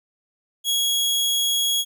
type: tone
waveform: sawtooth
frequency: 3322 Hz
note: G#7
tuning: in tune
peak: -16 dBFS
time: 0.64-1.85 s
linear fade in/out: 50 ms
effects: none